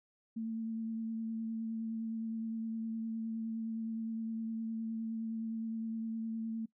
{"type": "tone with vibrato", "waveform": "sine", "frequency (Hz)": 224.5, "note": "A3", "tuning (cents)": 35, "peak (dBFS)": -35, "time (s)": [0.36, 6.66], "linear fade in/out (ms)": 10, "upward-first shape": "triangle", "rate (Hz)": 9.7, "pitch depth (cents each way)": 19, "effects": ["noise-tail reverb RT60 0.1 s tail -21 dB re dry"]}